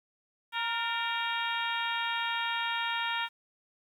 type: harmonic tone with a mistuned harmonic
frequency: 466.2 Hz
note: A#4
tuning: in tune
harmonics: 2 / 3 / 4 / 5 / 6 / 7 / 8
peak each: -34 / -36 / -37 / -38 / -39 / -39 / -40 dBFS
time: 0.52-3.29 s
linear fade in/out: 50 ms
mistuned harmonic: 4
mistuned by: -48 cents
effects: 10-bit

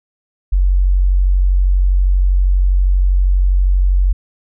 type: tone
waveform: sine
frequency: 46.25 Hz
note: F#1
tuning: in tune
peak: -9 dBFS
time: 0.52-4.13 s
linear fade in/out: 10 ms
effects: none

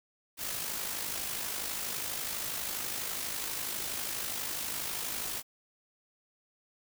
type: noise with amplitude modulation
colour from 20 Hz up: white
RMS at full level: -34 dBFS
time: 0.37-5.43 s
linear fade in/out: 50 ms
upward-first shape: sine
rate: 52.2 Hz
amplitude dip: 45%
effects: none

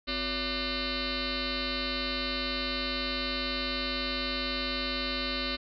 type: tone with frequency modulation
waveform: sine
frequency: 2106 Hz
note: C7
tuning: 11 cents sharp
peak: -29 dBFS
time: 0.07-5.57 s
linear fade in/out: 20 ms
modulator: 308 Hz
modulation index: 7.6
effects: none

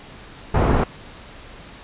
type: low-pass noise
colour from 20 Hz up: pink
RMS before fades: -17 dBFS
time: 0.54-0.84 s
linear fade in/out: 5 ms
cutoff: 1100 Hz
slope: 12 dB/octave
effects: pink hiss -41 dBFS RMS until 1.83 s + resampled to 8000 Hz

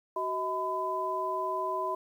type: tone cluster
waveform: sine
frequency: 376.1 / 638 / 1007 Hz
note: F#4 / D#5 / B5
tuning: +28 / +43 / +33 cents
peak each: -36 / -35 / -31 dBFS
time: 0.16-1.95 s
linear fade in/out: 5 ms
effects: 10-bit

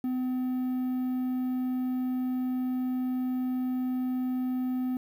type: tone with quantisation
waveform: triangle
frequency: 254.2 Hz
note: C4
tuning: 50 cents flat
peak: -25 dBFS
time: 0.04-4.97 s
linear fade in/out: 2 ms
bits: 9
effects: none

